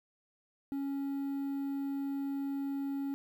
triangle tone with quantisation, 277.2 Hz, C#4, in tune, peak -31 dBFS, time 0.72-3.14 s, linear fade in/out 0 ms, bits 10, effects none

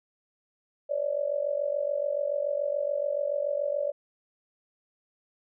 sine tone with amplitude modulation, 577 Hz, D5, 31 cents flat, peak -22 dBFS, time 0.89-3.92 s, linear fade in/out 20 ms, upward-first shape sine, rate 47 Hz, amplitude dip 85%, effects none

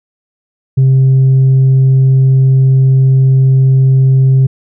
sine tone with tanh clipping, 132.6 Hz, C3, 23 cents sharp, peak -5 dBFS, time 0.77-4.47 s, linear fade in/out 10 ms, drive 1 dB, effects none

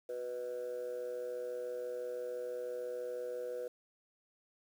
sine tone with amplitude modulation, 493.9 Hz, B4, in tune, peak -32 dBFS, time 0.09-3.68 s, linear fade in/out 5 ms, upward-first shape sine, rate 126 Hz, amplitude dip 85%, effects tanh soft clip ceiling -33 dBFS + 10-bit

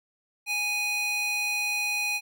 square tone with high-pass filter, 828 Hz, G#5, 5 cents flat, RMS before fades -28 dBFS, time 0.46-2.21 s, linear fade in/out 50 ms, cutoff 2100 Hz, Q 2.5, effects none

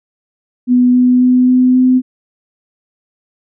sine tone with pitch steps, 248 / 249.7 / 251.5 / 253.2 / 255 Hz, B3 / B3 / B3 / B3 / C4, +7 / +19 / +32 / +43 / -44 cents, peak -6 dBFS, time 0.67-2.02 s, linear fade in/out 50 ms, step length 270 ms, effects none

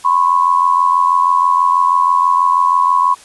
sine tone pair together, 1001.8 / 1088 Hz, B5 / C#6, +24 / -33 cents, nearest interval minor second, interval 143 cents, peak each -12 dBFS, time 0.04-3.15 s, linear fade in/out 20 ms, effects white hiss -41 dBFS RMS until 3.24 s + resampled to 24000 Hz

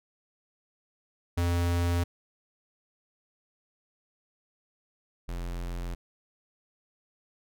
square tone pair in turn, 86.6 / 43.44 Hz, F2 / F1, -14 / -8 cents, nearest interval octave, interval 1194 cents, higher first, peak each -25 / -33 dBFS, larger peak first, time 1.37-2.04 / 5.28-5.95 s, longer neither, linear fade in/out 10 ms, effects none

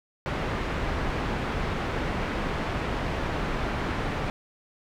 pink low-pass noise, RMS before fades -29 dBFS, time 0.26-4.3 s, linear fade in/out 0 ms, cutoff 2200 Hz, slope 12 dB/octave, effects none

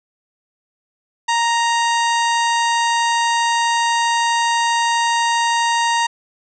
harmonic tone with a mistuned harmonic, 932.3 Hz, A#5, in tune, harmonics 1 / 2 / 3 / 4 / 5 / 6 / 7 / 8 / 9, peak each -16 / -22 / -26 / -28 / -30 / -32 / -33 / -34 / -35 dBFS, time 1.28-6.07 s, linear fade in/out 10 ms, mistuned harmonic 6, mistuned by +97 cents, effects none

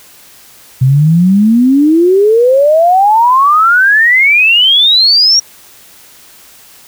sine exponential sweep, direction up, 126.1 to 5700 Hz, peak -4 dBFS, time 0.81-5.4 s, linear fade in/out 10 ms, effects white hiss -39 dBFS RMS until 6.87 s

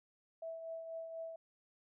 sine tone with tremolo, 655 Hz, E5, 11 cents flat, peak -40 dBFS, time 0.42-1.36 s, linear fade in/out 5 ms, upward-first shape triangle, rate 4.1 Hz, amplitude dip 50%, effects none

